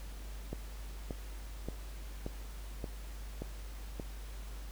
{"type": "click train", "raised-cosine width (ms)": 2, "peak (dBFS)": -25, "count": 7, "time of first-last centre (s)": [0.53, 3.998], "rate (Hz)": 1.73, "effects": ["added 50 Hz sine -42 dBFS peak until 4.71 s", "pink hiss -54 dBFS RMS until 4.71 s"]}